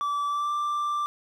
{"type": "tone with pitch glide", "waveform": "triangle", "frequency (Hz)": [1157, 1178.6], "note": ["D6", "D6"], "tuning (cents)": [-26, 6], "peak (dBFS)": -23, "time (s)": [0.01, 1.06], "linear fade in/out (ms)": 0, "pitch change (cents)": 32, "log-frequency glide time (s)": [0.27, 0.52], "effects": []}